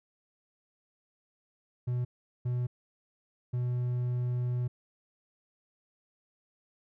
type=tone bursts at uneven times; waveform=triangle; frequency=123.3 Hz; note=B2; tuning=2 cents flat; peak=-26 dBFS; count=3; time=1.87-2.05 / 2.45-2.67 / 3.53-4.68 s; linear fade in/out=10 ms; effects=none